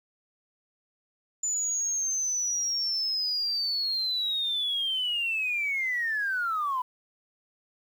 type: linear sweep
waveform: sine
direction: down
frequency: 7040 to 981 Hz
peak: -25 dBFS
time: 1.43-6.82 s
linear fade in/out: 5 ms
effects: tanh soft clip ceiling -21 dBFS + 9-bit